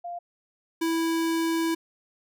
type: tone pair in turn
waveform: sine / square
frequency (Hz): 697 / 328.9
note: F5 / E4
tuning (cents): -4 / -4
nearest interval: octave + minor second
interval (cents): 1300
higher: first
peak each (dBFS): -32 / -24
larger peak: second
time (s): 0.04-0.19 / 0.81-1.75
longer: second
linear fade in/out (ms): 10
effects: none